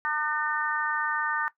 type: harmonic tone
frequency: 302.3 Hz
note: D#4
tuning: 50 cents flat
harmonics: 3 / 4 / 5 / 6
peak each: -31 / -31 / -31 / -31 dBFS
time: 0.05-1.48 s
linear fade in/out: 0 ms
effects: noise-tail reverb RT60 0.1 s tail -17 dB re dry